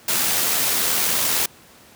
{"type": "noise with amplitude modulation", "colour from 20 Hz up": "white", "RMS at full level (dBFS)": -19, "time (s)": [0.08, 1.46], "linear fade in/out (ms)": 5, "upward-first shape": "sine", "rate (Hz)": 80.3, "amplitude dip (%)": 30, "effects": ["pink hiss -48 dBFS RMS until 1.95 s", "high-pass 100 Hz 12 dB/octave"]}